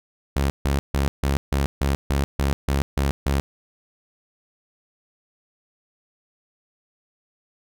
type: tone bursts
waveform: sawtooth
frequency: 69.3 Hz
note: C#2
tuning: in tune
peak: -15 dBFS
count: 11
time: 0.36-3.4 s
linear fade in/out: 0 ms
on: 140 ms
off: 150 ms
effects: none